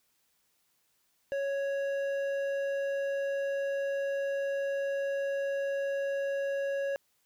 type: tone with hard clipping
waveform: sine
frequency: 554.4 Hz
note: C#5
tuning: in tune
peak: -31 dBFS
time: 1.32-6.96 s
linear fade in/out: 0 ms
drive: 8 dB
effects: white hiss -73 dBFS RMS until 7.25 s